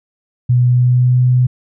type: tone with pitch glide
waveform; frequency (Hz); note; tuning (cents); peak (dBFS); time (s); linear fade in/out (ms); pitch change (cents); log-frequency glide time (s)
sine; 123.5 to 125.59; B2 to B2; 0 to +29; -8; 0.49-1.47; 10; +29; 0.65-1.2
effects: none